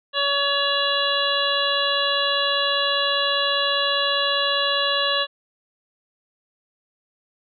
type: harmonic tone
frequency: 565 Hz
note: C#5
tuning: 33 cents sharp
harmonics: 1 / 2 / 3 / 5 / 6 / 7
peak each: -26 / -26 / -26 / -26 / -26 / -26 dBFS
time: 0.13-5.27 s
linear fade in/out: 50 ms
effects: none